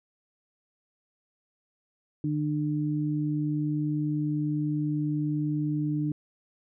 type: tone pair together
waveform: sine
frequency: 149.95 / 299.9 Hz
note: D3 / D4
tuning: +36 / +36 cents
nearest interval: octave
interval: 1200 cents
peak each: -28 dBFS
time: 2.24-6.12 s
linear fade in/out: 2 ms
effects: none